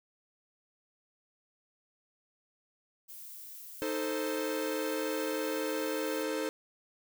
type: noise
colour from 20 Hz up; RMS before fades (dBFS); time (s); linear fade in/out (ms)
violet; -47; 3.08-6.24; 20
type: chord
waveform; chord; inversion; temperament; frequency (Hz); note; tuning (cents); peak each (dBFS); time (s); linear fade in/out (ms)
45% pulse; A diminished; second; equal; 311.1 / 440 / 523.3; Eb4 / A4 / C5; 0 / 0 / 0; -36; 3.82-6.49; 0
effects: none